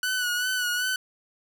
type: tone with vibrato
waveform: sawtooth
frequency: 1480 Hz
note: F#6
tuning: in tune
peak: -21 dBFS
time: 0.03-0.96 s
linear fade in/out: 2 ms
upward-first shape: sine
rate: 2.6 Hz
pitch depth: 43 cents each way
effects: 9-bit